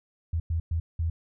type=tone bursts at uneven times; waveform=sine; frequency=82.41 Hz; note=E2; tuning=in tune; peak=-24 dBFS; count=4; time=0.33-0.4 / 0.5-0.6 / 0.71-0.8 / 0.99-1.1 s; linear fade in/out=5 ms; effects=none